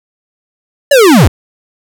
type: linear sweep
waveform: square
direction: down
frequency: 593 to 58.3 Hz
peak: -3 dBFS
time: 0.91-1.28 s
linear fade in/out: 5 ms
effects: none